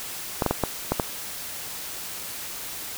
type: clicks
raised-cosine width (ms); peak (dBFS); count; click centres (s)
1; -7; 6; 0.422 / 0.463 / 0.51 / 0.637 / 0.92 / 0.998
effects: white hiss -35 dBFS RMS until 2.97 s